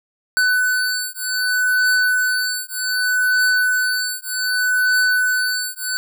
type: beating tone pair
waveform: square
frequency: 1500 / 1500.65 Hz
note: F#6 / F#6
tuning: +23 / +24 cents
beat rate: 0.65 Hz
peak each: -20 / -20 dBFS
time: 0.37-5.97 s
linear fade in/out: 0 ms
effects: none